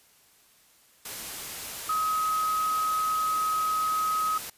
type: tone in noise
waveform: sine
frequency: 1268 Hz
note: D#6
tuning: 32 cents sharp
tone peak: -24 dBFS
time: 1.89-4.38 s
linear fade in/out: 5 ms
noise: white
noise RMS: -37 dBFS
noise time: 1.05-4.5 s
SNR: +10 dB
effects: white hiss -60 dBFS RMS until 4.57 s + resampled to 32000 Hz